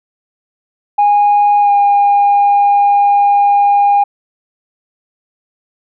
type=tone with pitch glide; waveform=sine; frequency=822 to 810.7 Hz; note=G#5 to G#5; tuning=-18 to -42 cents; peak=-5 dBFS; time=0.98-4.04 s; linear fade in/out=10 ms; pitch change=-24 cents; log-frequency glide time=1.61-1.71 s; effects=tanh soft clip ceiling -4 dBFS